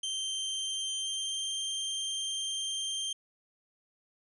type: tone with pitch glide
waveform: sawtooth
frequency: 3136 to 3165 Hz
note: G7 to G7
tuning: 0 to +16 cents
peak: -29 dBFS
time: 0.03-3.13 s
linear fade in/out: 5 ms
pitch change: +16 cents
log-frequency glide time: 0.38-1.55 s
effects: resampled to 24000 Hz